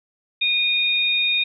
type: tone pair together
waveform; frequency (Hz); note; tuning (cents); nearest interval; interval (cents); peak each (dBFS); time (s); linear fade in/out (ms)
sine; 2459 / 3705; D#7 / A#7; -21 / -11; perfect fifth; 710; -20; 0.41-1.44; 10
effects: none